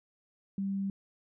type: tone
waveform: sine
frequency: 196 Hz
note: G3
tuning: in tune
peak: -30 dBFS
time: 0.58-0.9 s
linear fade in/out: 2 ms
effects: none